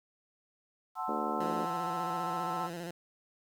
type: chord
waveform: sine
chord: F# half-diminished seventh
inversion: none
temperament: equal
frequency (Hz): 740 / 880 / 1046.5 / 1318.5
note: F#5 / A5 / C6 / E6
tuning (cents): 0 / 0 / 0 / 0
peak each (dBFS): -38 / -38 / -39 / -38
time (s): 0.95-2.7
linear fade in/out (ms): 50
type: harmonic tone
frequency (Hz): 74.1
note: D2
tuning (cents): +16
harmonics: 3 / 4 / 5 / 6 / 7 / 8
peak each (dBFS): -39 / -40 / -41 / -42 / -42 / -43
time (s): 1.08-1.65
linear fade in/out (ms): 5
type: tone with vibrato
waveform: 15% pulse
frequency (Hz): 171.3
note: F3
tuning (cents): -33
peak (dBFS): -32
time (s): 1.4-2.91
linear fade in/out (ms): 5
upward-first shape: square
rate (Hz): 15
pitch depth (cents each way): 48
effects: 10-bit